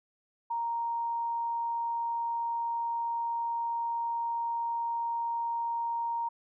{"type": "tone", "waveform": "sine", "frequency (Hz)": 932.3, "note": "A#5", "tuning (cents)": 0, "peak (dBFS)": -29, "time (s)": [0.5, 6.29], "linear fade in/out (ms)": 10, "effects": []}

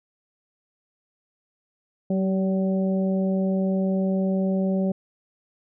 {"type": "harmonic tone with a mistuned harmonic", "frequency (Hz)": 190.2, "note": "F#3", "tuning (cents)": 48, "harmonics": [1, 2, 3, 4], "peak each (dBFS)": [-21, -30, -29, -41], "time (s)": [2.1, 4.92], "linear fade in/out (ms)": 5, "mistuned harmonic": 2, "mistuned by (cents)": 18, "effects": []}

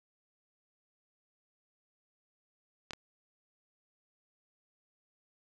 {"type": "clicks", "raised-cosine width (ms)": 0.2, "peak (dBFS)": [-20, -24], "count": 2, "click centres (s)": [2.908, 2.934], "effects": []}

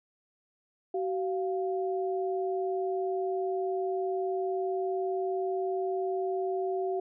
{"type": "tone pair together", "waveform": "sine", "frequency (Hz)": [378.9, 698.5], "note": ["F#4", "F5"], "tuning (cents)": [41, 0], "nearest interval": "major seventh", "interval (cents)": 1059, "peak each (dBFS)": [-29, -34], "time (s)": [0.94, 7], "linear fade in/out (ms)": 5, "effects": []}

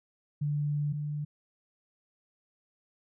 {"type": "tone pair in turn", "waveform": "sine", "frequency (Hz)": [146.83, 148.11], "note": ["D3", "D3"], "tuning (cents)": [0, 15], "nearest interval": "unison", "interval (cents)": 15, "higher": "second", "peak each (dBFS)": [-27, -31], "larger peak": "first", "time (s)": [[0.41, 0.93], [0.93, 1.25]], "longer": "first", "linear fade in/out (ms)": 10, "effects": []}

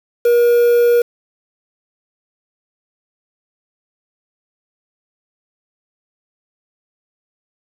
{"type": "tone with quantisation", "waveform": "triangle", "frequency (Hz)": 476.9, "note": "A#4", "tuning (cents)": 39, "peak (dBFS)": -7, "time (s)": [0.25, 1.02], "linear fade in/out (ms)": 5, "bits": 5, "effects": []}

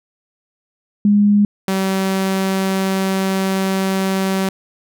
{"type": "tone pair in turn", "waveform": ["sine", "sawtooth"], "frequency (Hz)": [205.5, 191.54], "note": ["G#3", "G3"], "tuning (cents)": [-18, -40], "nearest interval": "minor second", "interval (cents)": 122, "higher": "first", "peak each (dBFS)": [-9, -12], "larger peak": "first", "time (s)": [[1.05, 1.45], [1.68, 4.49]], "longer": "second", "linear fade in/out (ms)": 2, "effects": []}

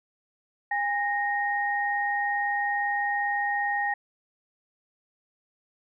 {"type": "tone pair together", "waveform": "sine", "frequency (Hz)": [815, 1862.7], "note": ["G#5", "A#6"], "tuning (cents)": [-33, -2], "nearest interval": "octave + major second", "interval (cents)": 1431, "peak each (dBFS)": -27, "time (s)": [0.71, 3.94], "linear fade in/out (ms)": 5, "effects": []}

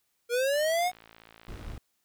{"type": "linear sweep", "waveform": "square", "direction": "up", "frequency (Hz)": [466.2, 740], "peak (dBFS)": -25, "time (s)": [0.29, 0.92], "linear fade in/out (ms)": 50}
{"type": "click train", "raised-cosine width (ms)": 0.3, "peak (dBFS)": -34, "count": 67, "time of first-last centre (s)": [0.54, 1.719], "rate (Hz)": 56}
{"type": "noise", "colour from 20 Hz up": "brown", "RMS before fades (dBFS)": -40, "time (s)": [1.48, 1.78], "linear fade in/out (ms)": 2}
{"effects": ["white hiss -75 dBFS RMS until 2.04 s"]}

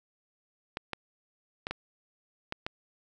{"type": "clicks", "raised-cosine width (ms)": 0.3, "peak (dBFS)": -17, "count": 6, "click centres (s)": [0.771, 0.933, 1.669, 1.71, 2.524, 2.665], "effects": []}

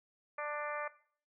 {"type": "harmonic tone", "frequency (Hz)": 295.8, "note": "D4", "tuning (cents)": 13, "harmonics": [2, 3, 4, 5, 6, 7, 8], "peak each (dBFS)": [-41, -46, -41, -48, -46, -48, -49], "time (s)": [0.38, 0.88], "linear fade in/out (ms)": 5, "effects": ["noise-tail reverb RT60 0.5 s tail -17 dB re dry"]}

